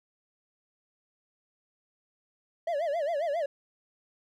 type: tone with vibrato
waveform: triangle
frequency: 622.3 Hz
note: D#5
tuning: in tune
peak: -25 dBFS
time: 2.67-3.46 s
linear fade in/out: 5 ms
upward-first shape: sine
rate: 7.4 Hz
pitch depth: 190 cents each way
effects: none